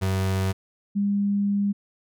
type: tone pair in turn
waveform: 35% pulse / sine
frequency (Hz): 95.2 / 201.7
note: F#2 / G3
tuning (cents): +50 / +50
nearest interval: octave + minor second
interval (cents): 1300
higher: second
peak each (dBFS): -20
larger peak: neither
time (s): 0.01-0.53 / 0.95-1.73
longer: second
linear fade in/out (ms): 20
effects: none